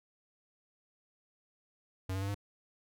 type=tone with pitch steps; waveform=square; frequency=93.9 / 96.32 / 98.8 / 101.34 Hz; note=F#2 / G2 / G2 / G#2; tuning=+26 / -30 / +14 / -42 cents; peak=-34 dBFS; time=2.09-2.346 s; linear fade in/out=5 ms; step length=64 ms; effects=none